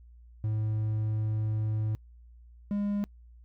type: tone pair in turn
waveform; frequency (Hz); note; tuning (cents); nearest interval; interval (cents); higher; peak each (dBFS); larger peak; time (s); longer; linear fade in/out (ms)
triangle; 108.2 / 203.7; A2 / G#3; -29 / -33; major seventh; 1096; second; -25; neither; 0.44-1.95 / 2.71-3.04; first; 0
effects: noise-tail reverb RT60 0.1 s tail -25 dB re dry + added 59 Hz sine -50 dBFS peak until 3.44 s